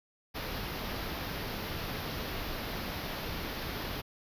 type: band-stop noise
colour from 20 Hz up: pink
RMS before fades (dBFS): -37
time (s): 0.34-4.02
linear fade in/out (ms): 20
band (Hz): 5400 to 12000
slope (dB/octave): 48
effects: resampled to 32000 Hz